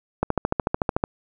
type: click train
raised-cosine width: 1 ms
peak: -6 dBFS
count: 12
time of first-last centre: 0.23-1.039 s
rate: 13.6 Hz
effects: none